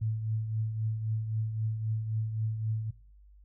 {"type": "tone with tremolo", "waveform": "sine", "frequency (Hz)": 110, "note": "A2", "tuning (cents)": 0, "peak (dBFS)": -26, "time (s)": [0.01, 2.91], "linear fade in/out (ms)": 10, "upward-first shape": "triangle", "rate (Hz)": 3.8, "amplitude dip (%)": 55, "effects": ["noise-tail reverb RT60 0.5 s tail -23 dB re dry", "added 50 Hz sine -53 dBFS peak until 3.44 s"]}